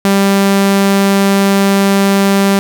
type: tone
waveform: sawtooth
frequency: 197.2 Hz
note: G3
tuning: 11 cents sharp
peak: -4 dBFS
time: 0.05-2.59 s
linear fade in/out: 0 ms
effects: none